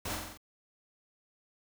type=noise with echo; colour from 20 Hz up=pink; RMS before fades=-37 dBFS; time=0.05-0.15 s; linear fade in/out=5 ms; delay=45 ms; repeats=5; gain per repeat=-3 dB; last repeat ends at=0.375 s; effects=none